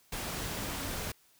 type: tone in noise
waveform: sine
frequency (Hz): 277.8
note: C#4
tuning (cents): +4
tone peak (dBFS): -46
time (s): 0.59-0.89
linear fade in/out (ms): 5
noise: pink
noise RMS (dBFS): -37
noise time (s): 0.12-1.12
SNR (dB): -12
effects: white hiss -65 dBFS RMS until 1.39 s